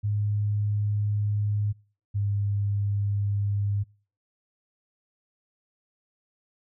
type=tone pair in turn; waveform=sine; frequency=103.83 / 101.4 Hz; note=G#2 / G#2; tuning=0 / -41 cents; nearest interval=unison; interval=41 cents; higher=first; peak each=-23 dBFS; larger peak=neither; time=0.03-1.73 / 2.14-3.84 s; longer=neither; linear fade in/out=20 ms; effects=noise-tail reverb RT60 0.4 s tail -25 dB re dry